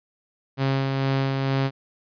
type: tone with tremolo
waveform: sawtooth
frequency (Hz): 135.3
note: C#3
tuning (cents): -42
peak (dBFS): -16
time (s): 0.57-1.71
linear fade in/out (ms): 50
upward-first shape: sine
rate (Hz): 2.2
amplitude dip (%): 30
effects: resampled to 11025 Hz